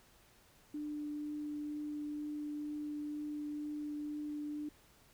sine tone with vibrato, 297.2 Hz, D4, 21 cents sharp, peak -38 dBFS, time 0.74-4.69 s, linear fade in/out 5 ms, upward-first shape triangle, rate 2.1 Hz, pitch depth 8 cents each way, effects pink hiss -65 dBFS RMS until 5.13 s

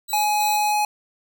10% pulse tone with tremolo, 3951 Hz, B7, in tune, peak -20 dBFS, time 0.08-0.73 s, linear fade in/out 20 ms, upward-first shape square, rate 3.1 Hz, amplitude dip 55%
square tone, 840 Hz, G#5, 19 cents sharp, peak -19 dBFS, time 0.13-0.85 s, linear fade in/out 2 ms
effects none

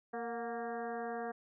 harmonic tone with a mistuned harmonic, 232.1 Hz, A#3, 7 cents flat, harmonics 1 / 2 / 3 / 4 / 5 / 6 / 7 / 8, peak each -45 / -41 / -41 / -52 / -50 / -53 / -49 / -55 dBFS, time 0.13-1.32 s, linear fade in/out 10 ms, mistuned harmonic 3, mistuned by +49 cents, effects none

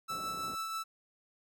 45% pulse tone with tremolo, 1318.5 Hz, E6, in tune, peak -34 dBFS, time 0.08-0.84 s, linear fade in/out 20 ms, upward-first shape triangle, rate 6.2 Hz, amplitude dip 35%
pink band-pass noise, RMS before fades -49 dBFS, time 0.09-0.56 s, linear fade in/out 20 ms, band 140 to 690 Hz, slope 12 dB/octave
effects none

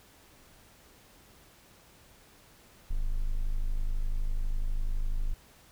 triangle tone, 26 Hz, G#0, 3 cents sharp, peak -24 dBFS, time 2.9-5.34 s, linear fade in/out 10 ms, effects pink hiss -58 dBFS RMS until 5.71 s

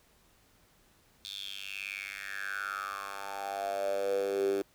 10% pulse tone with high-pass filter sweep, 98.8 Hz, G2, 14 cents sharp, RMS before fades -35 dBFS, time 1.25-4.62 s, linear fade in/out 0 ms, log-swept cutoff 3800 to 350 Hz, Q 8.1, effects pink hiss -65 dBFS RMS until 4.74 s

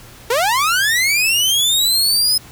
sawtooth linear sweep, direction up, 439.6 to 5120 Hz, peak -10 dBFS, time 0.3-2.38 s, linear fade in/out 5 ms, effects added 118 Hz sine -45 dBFS peak until 2.51 s + pink hiss -41 dBFS RMS until 2.51 s

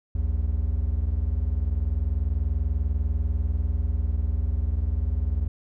triangle tone pair together, 60 / 80.27 Hz, B1 / E2, -49 / -45 cents, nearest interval perfect fourth, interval 504 cents, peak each -23 dBFS, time 0.15-5.48 s, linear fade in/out 5 ms, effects none

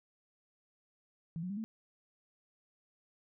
sine tone with pitch steps, 164.81 / 181.81 / 200.6 / 221.3 Hz, E3 / F#3 / G3 / A3, 0 / -30 / +40 / +10 cents, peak -36 dBFS, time 1.36-1.64 s, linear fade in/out 0 ms, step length 70 ms, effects none

